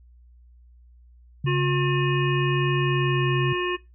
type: tone with pitch glide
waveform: sine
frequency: 138.2 to 134.34 Hz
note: C#3 to C3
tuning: -5 to +46 cents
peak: -21 dBFS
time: 1.44-3.53 s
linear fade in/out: 5 ms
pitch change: -49 cents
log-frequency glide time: 2.8-3.28 s
type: harmonic tone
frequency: 358.5 Hz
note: F4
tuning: 45 cents sharp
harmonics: 1 / 3 / 5 / 7 / 8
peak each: -25 / -30 / -32 / -33 / -34 dBFS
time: 1.46-3.77 s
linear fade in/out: 20 ms
effects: noise-tail reverb RT60 0.2 s tail -18 dB re dry + added 60 Hz sine -49 dBFS peak until 3.94 s